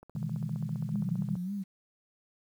click train, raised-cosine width 1 ms, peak -36 dBFS, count 21, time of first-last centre 0.03-1.355 s, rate 15.1 Hz
sine chord, E major seventh, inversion second, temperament just, 123.61 / 154.51 / 164.81 / 206 Hz, B2 / D#3 / E3 / G#3, +2 / -12 / 0 / -14 cents, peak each -37 / -35 / -38 / -39 dBFS, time 0.15-1.37 s, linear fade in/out 5 ms
sine tone with vibrato, 190 Hz, F#3, 46 cents sharp, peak -32 dBFS, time 0.92-1.64 s, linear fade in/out 20 ms, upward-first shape sine, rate 3.6 Hz, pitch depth 120 cents each way
effects 10-bit

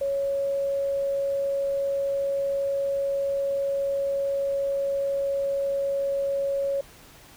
sine tone, 554.4 Hz, C#5, in tune, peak -23 dBFS, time 0.01-6.81 s, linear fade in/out 5 ms, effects pink hiss -50 dBFS RMS until 7.36 s

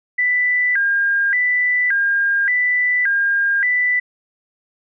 sine tone with vibrato, 1788 Hz, A6, 27 cents sharp, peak -14 dBFS, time 0.18-4 s, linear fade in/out 10 ms, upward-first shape square, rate 0.87 Hz, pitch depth 180 cents each way, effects none

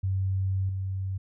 sine tone with level steps, 95.5 Hz, G2, 45 cents flat, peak -24 / -28 dBFS, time 0.03-1.18 s, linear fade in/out 10 ms, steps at 0.69 s, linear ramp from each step 2 ms, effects none

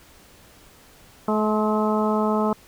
harmonic tone with a mistuned harmonic, 214.5 Hz, A3, 44 cents flat, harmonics 1 / 2 / 3 / 4 / 5 / 6, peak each -22 / -25 / -27 / -28 / -29 / -30 dBFS, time 1.28-2.53 s, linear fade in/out 2 ms, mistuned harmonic 5, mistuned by -28 cents, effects pink hiss -51 dBFS RMS until 2.67 s

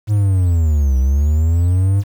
triangle linear two-way sweep, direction down then up, 107.4 to 64 to 101.5 Hz, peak -9 dBFS, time 0.07-2.04 s, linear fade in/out 50 ms, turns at 0.98 s, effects 7-bit

